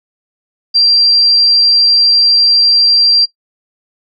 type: tone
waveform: sine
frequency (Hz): 4728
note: D8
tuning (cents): +11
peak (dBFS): -6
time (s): 0.74-3.26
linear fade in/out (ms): 20
effects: noise-tail reverb RT60 0.1 s tail -17 dB re dry